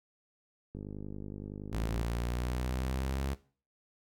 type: click train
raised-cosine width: 3 ms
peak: -29 dBFS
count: 66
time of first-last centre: 0.75-2.032 s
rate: 50.7 Hz
type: linear sweep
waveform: sawtooth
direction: up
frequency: 55 to 68.6 Hz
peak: -28 dBFS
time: 1.72-3.35 s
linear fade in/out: 20 ms
effects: noise-tail reverb RT60 0.4 s tail -18 dB re dry